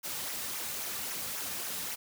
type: noise with flanger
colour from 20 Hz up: white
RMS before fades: -37 dBFS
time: 0.03-1.96 s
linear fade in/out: 20 ms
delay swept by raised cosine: 0.23 to 3.13 ms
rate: 3.7 Hz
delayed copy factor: -0.55
effects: none